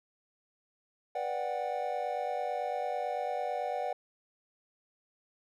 triangle chord, G major seventh, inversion first, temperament just, 490 / 588 / 735 / 784 Hz, B4 / D5 / F#5 / G5, -14 / +2 / -12 / 0 cents, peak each -37 / -35 / -33 / -37 dBFS, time 1.15-3.93 s, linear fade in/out 5 ms, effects none

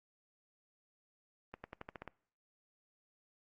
accelerating click train, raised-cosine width 0.5 ms, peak -29 dBFS, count 8, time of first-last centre 1.54-2.077 s, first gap 100 ms, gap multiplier 0.91, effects noise-tail reverb RT60 0.6 s tail -24 dB re dry + Opus 24 kbps

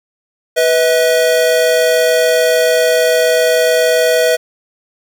square tone pair together, 493.9 / 640.8 Hz, B4 / E5, 0 / -49 cents, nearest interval perfect fourth, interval 451 cents, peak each -13 dBFS, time 0.56-4.37 s, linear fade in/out 20 ms, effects none

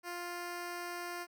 10% pulse tone, 350 Hz, F4, 4 cents sharp, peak -31 dBFS, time 0.03-1.27 s, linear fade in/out 50 ms, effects none

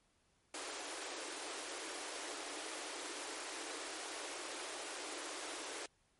pink high-pass noise, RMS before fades -45 dBFS, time 0.54-5.86 s, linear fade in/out 2 ms, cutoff 290 Hz, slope 96 dB/octave, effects pink hiss -75 dBFS RMS until 6.19 s + MP3 48 kbps

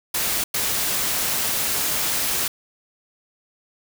white noise bursts at uneven times, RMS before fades -23 dBFS, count 2, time 0.14-0.44 / 0.54-2.48 s, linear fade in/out 5 ms, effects none

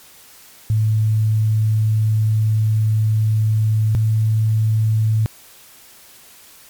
sine tone pair in turn, 108.8 / 109.68 Hz, A2 / A2, -19 / -5 cents, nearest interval unison, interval 14 cents, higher second, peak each -13 dBFS, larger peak neither, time 0.7-3.95 / 3.95-5.26 s, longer first, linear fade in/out 0 ms, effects white hiss -45 dBFS RMS until 6.69 s + MP3 96 kbps

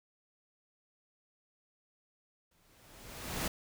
pink noise with exponential growth, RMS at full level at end -33 dBFS, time 2.51-3.48 s, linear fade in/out 5 ms, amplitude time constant 210 ms, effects none

